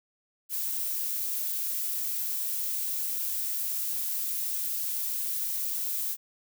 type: noise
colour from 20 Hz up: violet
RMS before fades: -31 dBFS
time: 0.49-6.17 s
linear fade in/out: 50 ms
effects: none